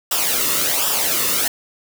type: noise with flanger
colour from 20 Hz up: white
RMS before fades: -19 dBFS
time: 0.11-1.48 s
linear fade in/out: 5 ms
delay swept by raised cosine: 0.46 to 1.29 ms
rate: 1.3 Hz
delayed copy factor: -0.65
effects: none